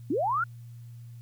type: linear sweep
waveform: sine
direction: up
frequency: 238.2 to 1456 Hz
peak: -24 dBFS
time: 0.1-0.44 s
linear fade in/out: 5 ms
effects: added 118 Hz sine -42 dBFS peak until 1.21 s + white hiss -66 dBFS RMS until 1.21 s